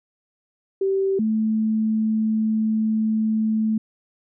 sine tone pair in turn, 387.6 / 218.7 Hz, G4 / A3, -20 / -10 cents, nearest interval minor seventh, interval 990 cents, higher first, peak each -18 dBFS, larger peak neither, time 0.81-1.19 / 1.19-3.78 s, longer second, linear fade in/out 5 ms, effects none

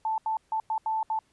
sine tone bursts at uneven times, 880 Hz, A5, in tune, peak -25 dBFS, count 6, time 0.05-0.18 / 0.26-0.37 / 0.52-0.6 / 0.7-0.78 / 0.86-1.03 / 1.1-1.19 s, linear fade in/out 2 ms, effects pink hiss -68 dBFS RMS until 1.32 s + resampled to 24000 Hz

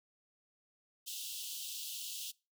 pink high-pass noise, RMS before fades -43 dBFS, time 1.06-2.32 s, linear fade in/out 20 ms, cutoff 2800 Hz, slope 96 dB/octave, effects noise-tail reverb RT60 0.3 s tail -24 dB re dry

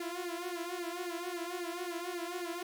sawtooth tone with flanger, 349.2 Hz, F4, in tune, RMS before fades -39 dBFS, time 0-2.63 s, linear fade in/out 5 ms, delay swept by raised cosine 0.43 to 4.93 ms, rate 3.7 Hz, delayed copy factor +1, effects 10-bit

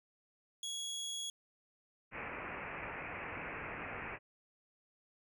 25% pulse tone, 3337 Hz, G#7, 8 cents sharp, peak -35 dBFS, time 0.63-1.3 s, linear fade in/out 2 ms
white low-pass noise, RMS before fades -44 dBFS, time 2.11-4.19 s, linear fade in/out 50 ms, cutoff 2600 Hz, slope 96 dB/octave
effects none

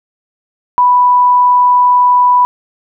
sine tone, 987.8 Hz, B5, in tune, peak -5 dBFS, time 0.78-2.45 s, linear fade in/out 0 ms, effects none

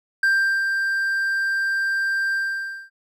triangle tone with ADSR envelope, 1580 Hz, G6, 13 cents sharp, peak -13 dBFS, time 0.23-2.9 s, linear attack 4 ms, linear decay 390 ms, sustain -5 dB, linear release 560 ms, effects none

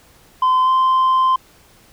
sine tone with pitch glide, 1027 to 1040.1 Hz, C6 to C6, -33 to -11 cents, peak -9 dBFS, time 0.42-1.36 s, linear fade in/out 5 ms, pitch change +22 cents, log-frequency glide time 0.64-0.69 s, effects tanh soft clip ceiling -11 dBFS + pink hiss -50 dBFS RMS until 1.92 s

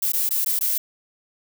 violet noise with dropouts, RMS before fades -22 dBFS, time 0.02-0.78 s, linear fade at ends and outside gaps 5 ms, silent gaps 0.121-0.134 / 0.291-0.308 / 0.447-0.461 / 0.591-0.609 s, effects none

